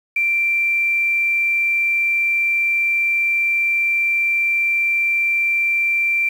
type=tone with quantisation; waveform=sine; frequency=2355 Hz; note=D7; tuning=4 cents sharp; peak=-15 dBFS; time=0.16-6.29 s; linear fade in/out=5 ms; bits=7; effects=none